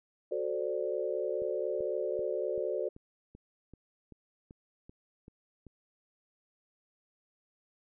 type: chord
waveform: sine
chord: D dominant seventh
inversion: first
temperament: equal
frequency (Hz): 370 / 440 / 523.3 / 587.3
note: F#4 / A4 / C5 / D5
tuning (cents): 0 / 0 / 0 / 0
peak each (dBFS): -36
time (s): 0.31-2.89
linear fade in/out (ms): 10
type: click train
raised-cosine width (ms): 3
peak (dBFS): -37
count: 12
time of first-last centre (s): 1.42-5.667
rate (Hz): 2.59
effects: none